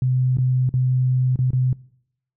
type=tone with dropouts; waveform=sine; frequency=127.9 Hz; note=C3; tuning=39 cents flat; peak=-16 dBFS; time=0.02-1.73 s; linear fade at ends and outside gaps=2 ms; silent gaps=0.371-0.384 / 0.692-0.739 / 1.359-1.389 / 1.506-1.532 s; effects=noise-tail reverb RT60 0.7 s tail -22 dB re dry